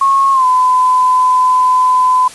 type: tone with pitch glide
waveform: sine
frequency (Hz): 1091 to 1012.1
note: C#6 to B5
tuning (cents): -28 to +42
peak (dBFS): -7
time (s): 0.01-2.28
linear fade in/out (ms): 5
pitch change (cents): -130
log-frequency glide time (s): 0.32-0.45
effects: white hiss -33 dBFS RMS until 2.34 s + resampled to 24000 Hz